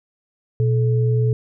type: tone pair together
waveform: sine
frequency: 121.2 / 431.4 Hz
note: B2 / A4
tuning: -32 / -34 cents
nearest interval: octave + minor seventh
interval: 2198 cents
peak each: -15 / -24 dBFS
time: 0.6-1.33 s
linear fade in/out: 0 ms
effects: none